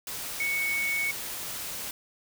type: tone in noise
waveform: sine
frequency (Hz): 2220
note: C#7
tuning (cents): +2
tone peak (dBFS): -26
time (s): 0.4-1.11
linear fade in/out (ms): 2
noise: white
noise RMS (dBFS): -36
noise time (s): 0.07-1.91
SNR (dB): +7
effects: none